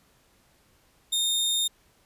sawtooth tone, 3663 Hz, A#7, 31 cents flat, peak -20 dBFS, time 1.12-1.68 s, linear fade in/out 10 ms, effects pink hiss -63 dBFS RMS until 2.05 s + resampled to 32000 Hz

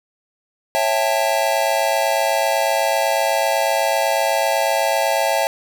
square chord, A dominant seventh, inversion first, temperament just, 550 / 660 / 792 / 880 Hz, C#5 / E5 / G5 / A5, -14 / +2 / +18 / 0 cents, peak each -23 / -21 / -24 / -23 dBFS, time 0.75-5.47 s, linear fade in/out 0 ms, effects none

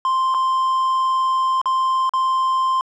triangle tone with dropouts, 1046.5 Hz, C6, in tune, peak -14 dBFS, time 0.05-2.81 s, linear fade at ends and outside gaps 1 ms, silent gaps 0.342-0.346 / 1.615-1.657 / 2.094-2.136 s, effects resampled to 22050 Hz

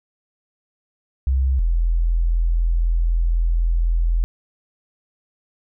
sine tone pair in turn, 65.6 / 41.98 Hz, C2 / E1, +5 / +32 cents, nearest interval minor sixth, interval 773 cents, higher first, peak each -15 / -15 dBFS, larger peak neither, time 1.27-1.59 / 1.59-4.24 s, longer second, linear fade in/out 0 ms, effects none

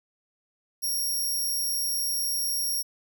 10% pulse tone, 5588 Hz, F8, in tune, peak -20 dBFS, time 0.82-2.83 s, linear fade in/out 20 ms, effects none

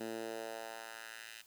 10% pulse tone with high-pass filter sweep, 112.5 Hz, A2, 39 cents sharp, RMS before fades -45 dBFS, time 0-1.42 s, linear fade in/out 10 ms, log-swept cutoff 250 to 2500 Hz, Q 1.5, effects white hiss -64 dBFS RMS until 1.46 s

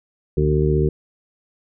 harmonic tone with a mistuned harmonic, 75.5 Hz, D2, 48 cents sharp, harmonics 1 / 2 / 3 / 4 / 5 / 6, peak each -21 / -19 / -29 / -28 / -20 / -25 dBFS, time 0.37-0.89 s, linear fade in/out 5 ms, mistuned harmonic 1, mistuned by -88 cents, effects none

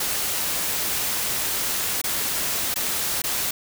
white noise with dropouts, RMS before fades -25 dBFS, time 0-3.51 s, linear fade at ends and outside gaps 5 ms, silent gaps 2.016-2.039 / 2.742-2.758 / 3.22-3.239 s, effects none

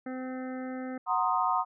harmonic tone, 257.5 Hz, C4, 28 cents flat, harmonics 1 / 2 / 3 / 5 / 6 / 7 / 8, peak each -35 / -41 / -45 / -49 / -51 / -52 / -53 dBFS, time 0.06-0.98 s, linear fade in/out 5 ms
sine chord, C half-diminished seventh, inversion second, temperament equal, 740 / 932.3 / 1046.5 / 1244.5 Hz, Gb5 / Bb5 / C6 / Eb6, 0 / 0 / 0 / 0 cents, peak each -30 dBFS, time 1.06-1.65 s, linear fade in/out 50 ms
effects none

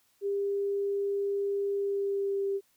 sine tone with pitch glide, 400 to 394.9 Hz, G4 to G4, +35 to +13 cents, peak -27 dBFS, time 0.21-2.61 s, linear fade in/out 50 ms, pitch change -22 cents, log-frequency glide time 1.75-2.47 s, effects white hiss -69 dBFS RMS until 2.76 s

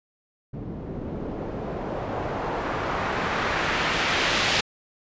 white noise with low-pass filter sweep, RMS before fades -27 dBFS, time 0.53-4.61 s, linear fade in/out 10 ms, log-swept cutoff 240 to 3700 Hz, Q 0.93, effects resampled to 16000 Hz

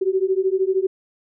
sine beating tone pair, 373.5 / 386.5 Hz, F#4 / G4, +16 / -24 cents, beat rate 13 Hz, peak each -20 dBFS, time 0.01-0.87 s, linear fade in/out 10 ms, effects none

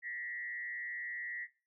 sine tone with frequency modulation, 1923 Hz, B6, 47 cents flat, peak -38 dBFS, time 0.02-1.48 s, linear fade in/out 50 ms, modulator 131 Hz, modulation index 0.74, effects noise-tail reverb RT60 0.3 s tail -17 dB re dry

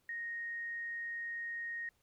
sine tone, 1864.7 Hz, A#6, in tune, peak -38 dBFS, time 0.09-1.89 s, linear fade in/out 2 ms, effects pink hiss -75 dBFS RMS until 2.02 s

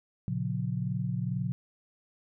sine chord, Bb minor, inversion none, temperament equal with one note detuned, 116.54 / 138.59 / 179.01 Hz, Bb2 / Db3 / F3, 0 / 0 / +43 cents, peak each -33 dBFS, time 0.28-1.52 s, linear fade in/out 0 ms, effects none

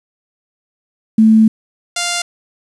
sine / 5% pulse tone pair in turn, 220 / 698.5 Hz, A3 / F5, 0 / 0 cents, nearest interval octave + minor sixth, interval 2000 cents, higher second, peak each -5 dBFS, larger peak neither, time 1.18-1.48 / 1.96-2.22 s, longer first, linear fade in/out 5 ms, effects resampled to 24000 Hz + 7-bit

